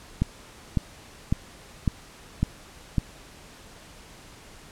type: click train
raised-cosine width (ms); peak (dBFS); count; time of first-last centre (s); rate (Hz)
5; -9; 6; 0.22-2.982; 1.81
effects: pink hiss -48 dBFS RMS until 4.71 s + low-pass 10000 Hz 12 dB/octave